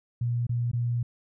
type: tone with dropouts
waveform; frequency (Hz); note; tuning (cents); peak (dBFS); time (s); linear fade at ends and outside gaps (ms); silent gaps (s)
sine; 119.7; A#2; +46; -24; 0.21-1.03; 5; 0.468-0.493 / 0.715-0.732
effects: none